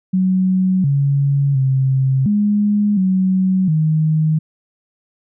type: tone with pitch steps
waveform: sine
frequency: 186.5 / 140.2 / 133 / 207 / 187.5 / 156.3 Hz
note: F#3 / C#3 / C3 / G#3 / F#3 / D#3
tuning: +14 / +20 / +29 / -5 / +23 / +8 cents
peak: -12 dBFS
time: 0.13-4.39 s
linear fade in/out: 10 ms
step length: 710 ms
effects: none